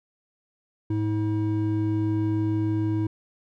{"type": "tone pair together", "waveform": "triangle", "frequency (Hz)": [106.79, 320], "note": ["G#2", "D#4"], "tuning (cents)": [49, 49], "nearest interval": "octave + perfect fifth", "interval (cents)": 1900, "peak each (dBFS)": -23, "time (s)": [0.9, 3.07], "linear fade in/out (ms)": 5, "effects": []}